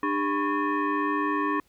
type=tone with frequency modulation; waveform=sine; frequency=400.9 Hz; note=G4; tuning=39 cents sharp; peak=-23 dBFS; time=0.03-1.6 s; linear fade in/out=2 ms; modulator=700 Hz; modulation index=1.8; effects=pink hiss -65 dBFS RMS until 1.68 s